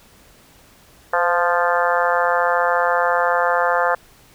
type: harmonic tone with a mistuned harmonic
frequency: 174.61 Hz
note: F3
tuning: in tune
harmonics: 3 / 4 / 5 / 6 / 7 / 8 / 9 / 10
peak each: -21 / -22 / -23 / -24 / -24 / -25 / -26 / -26 dBFS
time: 1.13-3.95 s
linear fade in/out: 5 ms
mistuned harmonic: 3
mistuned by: -23 cents
effects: pink hiss -50 dBFS RMS until 4.34 s